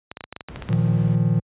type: clicks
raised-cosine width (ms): 0.3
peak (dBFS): -17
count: 12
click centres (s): 0.115 / 0.171 / 0.208 / 0.24 / 0.326 / 0.364 / 0.408 / 0.486 / 0.56 / 0.623 / 0.689 / 0.729
type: noise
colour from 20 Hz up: brown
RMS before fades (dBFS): -34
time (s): 0.49-1.15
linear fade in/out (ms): 0
type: chord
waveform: triangle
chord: Bb suspended fourth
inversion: none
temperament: equal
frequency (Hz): 116.54 / 155.56 / 174.61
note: Bb2 / Eb3 / F3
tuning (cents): 0 / 0 / 0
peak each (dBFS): -18 / -19 / -20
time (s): 0.69-1.4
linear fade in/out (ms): 10
effects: high-pass 60 Hz 12 dB/octave + resampled to 8000 Hz